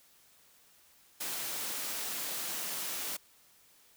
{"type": "high-pass noise", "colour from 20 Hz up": "white", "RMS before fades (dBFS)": -37, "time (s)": [1.2, 3.17], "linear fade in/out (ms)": 10, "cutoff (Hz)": 170, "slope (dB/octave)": 12, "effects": ["white hiss -63 dBFS RMS until 3.96 s"]}